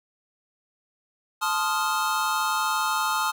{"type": "chord", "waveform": "square", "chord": "F dominant seventh", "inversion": "first", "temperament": "equal with one note detuned", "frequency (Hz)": [869.9, 1046.5, 1244.5, 1396.9], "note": ["A5", "C6", "Eb6", "F6"], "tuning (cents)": [-20, 0, 0, 0], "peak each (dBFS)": [-29, -31, -28, -30], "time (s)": [1.41, 3.32], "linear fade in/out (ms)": 20, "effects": []}